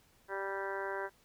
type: harmonic tone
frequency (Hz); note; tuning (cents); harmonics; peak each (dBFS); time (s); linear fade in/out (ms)
195.6; G3; -4; 2 / 3 / 4 / 5 / 6 / 7 / 8 / 9 / 10; -40 / -43 / -46 / -42 / -52 / -48 / -42 / -50 / -50; 0.28-1.1; 50
effects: pink hiss -67 dBFS RMS until 1.24 s